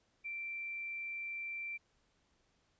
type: tone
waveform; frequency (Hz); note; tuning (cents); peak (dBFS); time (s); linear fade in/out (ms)
sine; 2349; D7; 0; -39; 0.24-1.78; 20
effects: pink hiss -75 dBFS RMS until 2.79 s + resampled to 16000 Hz